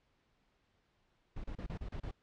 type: noise bursts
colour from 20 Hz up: brown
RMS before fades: -41 dBFS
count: 7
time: 1.36-2.112 s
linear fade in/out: 5 ms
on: 80 ms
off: 32 ms
effects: pink hiss -75 dBFS RMS until 2.22 s + low-pass 4000 Hz 12 dB/octave